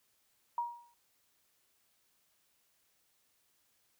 sine tone with exponential decay, 950 Hz, A#5, 33 cents sharp, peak -29 dBFS, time 0.58-0.94 s, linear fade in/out 2 ms, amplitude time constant 78 ms, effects white hiss -74 dBFS RMS until 3.99 s

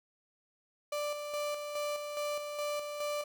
35% pulse tone with tremolo, 589 Hz, D5, 5 cents sharp, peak -31 dBFS, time 0.92-3.24 s, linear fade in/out 5 ms, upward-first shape square, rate 2.4 Hz, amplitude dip 45%, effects none

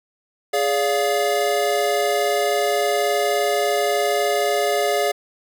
square chord, D diminished, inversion second, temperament equal with one note detuned, 415.3 / 574.9 / 698.5 Hz, Ab4 / D5 / F5, 0 / -37 / 0 cents, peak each -23 dBFS, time 0.53-5.12 s, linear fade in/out 10 ms, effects none

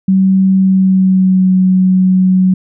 sine tone with pitch glide, 190.6 to 186.03 Hz, G3 to F#3, -48 to +10 cents, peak -6 dBFS, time 0.08-2.54 s, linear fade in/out 5 ms, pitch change -42 cents, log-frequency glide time 0.57-1.52 s, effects none

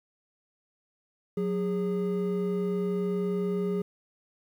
triangle tone pair together, 182.84 / 410.1 Hz, F#3 / G#4, -20 / -22 cents, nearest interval octave + major second, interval 1398 cents, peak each -27 dBFS, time 1.37-3.82 s, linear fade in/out 5 ms, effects 10-bit

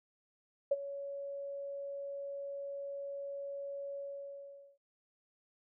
sine tone with ADSR envelope, 560 Hz, C#5, 18 cents sharp, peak -24 dBFS, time 0.71-4.78 s, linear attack 8 ms, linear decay 34 ms, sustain -15 dB, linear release 810 ms, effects none

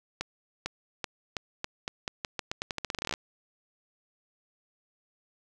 accelerating click train, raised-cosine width 0.2 ms, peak -14 dBFS, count 24, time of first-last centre 0.21-3.139 s, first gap 450 ms, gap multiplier 0.85, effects none

